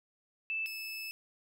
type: tone pair in turn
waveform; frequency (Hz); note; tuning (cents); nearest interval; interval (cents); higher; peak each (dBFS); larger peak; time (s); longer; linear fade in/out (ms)
sine / 30% pulse; 2637 / 2616; E7 / E7; 0 / -14; unison; 14; first; -32 / -36; first; 0.5-0.66 / 0.66-1.11; second; 0
effects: none